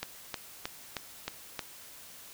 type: click train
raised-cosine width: 0.2 ms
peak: -16 dBFS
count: 6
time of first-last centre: 0.03-1.593 s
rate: 3.2 Hz
effects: white hiss -50 dBFS RMS until 2.33 s